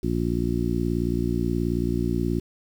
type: harmonic tone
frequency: 58.6 Hz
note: A#1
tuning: 10 cents sharp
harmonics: 1 / 2 / 3 / 4 / 5 / 6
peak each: -29 / -29 / -29 / -29 / -29 / -29 dBFS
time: 0.03-2.4 s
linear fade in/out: 5 ms
effects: 8-bit